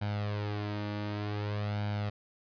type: tone with flanger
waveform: sawtooth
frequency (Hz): 103.83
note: G#2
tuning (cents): 0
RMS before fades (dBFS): -34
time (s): 0.01-2.1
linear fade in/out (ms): 10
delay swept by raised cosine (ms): 1.3 to 3.4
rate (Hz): 0.54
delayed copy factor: +0.6
effects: resampled to 11025 Hz